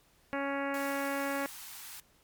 harmonic tone, 278.1 Hz, C#4, 6 cents sharp, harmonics 1 / 2 / 3 / 4 / 5 / 6 / 7 / 8 / 9 / 10, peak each -36 / -36 / -40 / -41 / -42 / -41 / -44 / -45 / -51 / -51 dBFS, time 0.33-1.46 s, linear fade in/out 0 ms
white high-pass noise, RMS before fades -46 dBFS, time 0.74-2 s, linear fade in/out 2 ms, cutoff 750 Hz, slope 96 dB/octave
effects pink hiss -66 dBFS RMS until 2.23 s + MP3 96 kbps

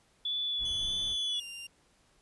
sine tone with vibrato, 3437 Hz, A7, 41 cents flat, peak -30 dBFS, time 0.25-1.4 s, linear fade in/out 5 ms, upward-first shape sine, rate 1.7 Hz, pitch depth 14 cents each way
brown noise, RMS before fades -46 dBFS, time 0.58-1.17 s, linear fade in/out 50 ms
sawtooth tone with pitch glide, 3131 to 2789 Hz, G7 to F7, -3 to -3 cents, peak -38 dBFS, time 0.65-1.67 s, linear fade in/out 5 ms, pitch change -200 cents, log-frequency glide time 1.25-1.44 s
effects pink hiss -67 dBFS RMS until 2.21 s + resampled to 24000 Hz

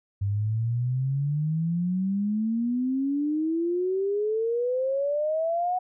sine exponential sweep, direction up, 98 to 740 Hz, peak -23 dBFS, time 0.21-5.79 s, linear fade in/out 10 ms, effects none

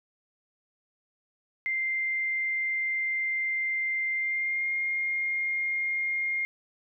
sine tone with pitch glide, 2092 to 2126 Hz, C7 to C7, -1 to +27 cents, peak -26 dBFS, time 1.66-6.45 s, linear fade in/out 0 ms, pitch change +28 cents, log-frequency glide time 4.13-4.7 s, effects none

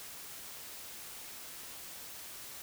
silence, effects white hiss -47 dBFS RMS until 2.62 s

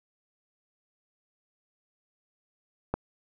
click, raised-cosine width 1 ms, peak -13 dBFS, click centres 2.94 s, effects none

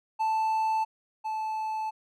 triangle tone pair in turn, 880 / 872.4 Hz, A5 / A5, 0 / -15 cents, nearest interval unison, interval 15 cents, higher first, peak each -22 / -27 dBFS, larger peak first, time 0.19-0.85 / 1.24-1.91 s, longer second, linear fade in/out 20 ms, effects none

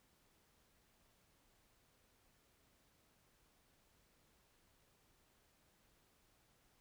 silence, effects pink hiss -74 dBFS RMS until 6.8 s

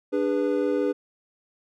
triangle chord, G# diminished, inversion second, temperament equal with one note detuned, 293.7 / 407.9 / 493.9 Hz, D4 / G#4 / B4, 0 / -31 / 0 cents, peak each -24 dBFS, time 0.12-0.93 s, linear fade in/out 20 ms, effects none

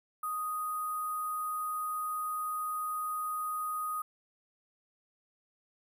sine tone with sample-and-hold, 1244.5 Hz, D#6, in tune, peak -32 dBFS, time 0.23-4.02 s, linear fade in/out 5 ms, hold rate 11025 Hz, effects none

